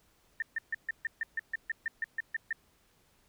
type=tone bursts; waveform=sine; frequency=1805 Hz; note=A6; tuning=44 cents sharp; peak=-29 dBFS; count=14; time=0.4-2.528 s; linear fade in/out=2 ms; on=22 ms; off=140 ms; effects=pink hiss -68 dBFS RMS until 3.28 s